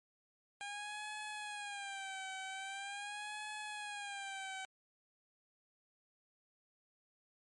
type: tone with vibrato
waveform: 15% pulse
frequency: 805 Hz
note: G5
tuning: 46 cents sharp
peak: -36 dBFS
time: 0.61-4.65 s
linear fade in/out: 0 ms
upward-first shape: sine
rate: 0.43 Hz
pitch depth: 93 cents each way
effects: MP3 48 kbps